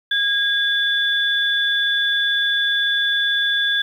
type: tone pair together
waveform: sine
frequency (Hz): 1635 / 3462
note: G#6 / A7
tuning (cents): -28 / -29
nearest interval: octave + minor second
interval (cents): 1299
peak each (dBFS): -19 / -19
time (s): 0.11-3.82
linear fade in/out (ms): 5
effects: 8-bit